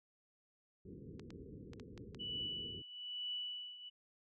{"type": "low-pass noise", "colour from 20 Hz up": "pink", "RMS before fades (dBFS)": -50, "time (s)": [0.85, 2.82], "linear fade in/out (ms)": 2, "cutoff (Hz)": 480, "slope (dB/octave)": 96}
{"type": "clicks", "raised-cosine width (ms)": 0.2, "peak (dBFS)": -36, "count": 6, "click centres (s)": [1.196, 1.305, 1.734, 1.798, 1.977, 2.147]}
{"type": "tone with tremolo", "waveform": "sine", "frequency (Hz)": 2960, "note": "F#7", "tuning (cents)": 0, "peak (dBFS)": -38, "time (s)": [2.19, 3.9], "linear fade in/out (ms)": 20, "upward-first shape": "triangle", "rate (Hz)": 1.1, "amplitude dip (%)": 80}
{"effects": ["high-pass 80 Hz 12 dB/octave"]}